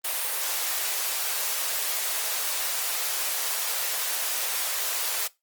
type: high-pass noise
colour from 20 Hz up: white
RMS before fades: -28 dBFS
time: 0.04-5.28 s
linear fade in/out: 10 ms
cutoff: 480 Hz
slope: 24 dB/octave
effects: noise-tail reverb RT60 0.2 s tail -20 dB re dry + Opus 32 kbps